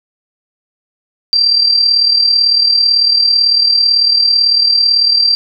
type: tone with amplitude modulation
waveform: sine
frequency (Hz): 4709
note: D8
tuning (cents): +4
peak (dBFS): -5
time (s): 1.33-5.35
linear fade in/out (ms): 0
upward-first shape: sine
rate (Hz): 38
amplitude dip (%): 55
effects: none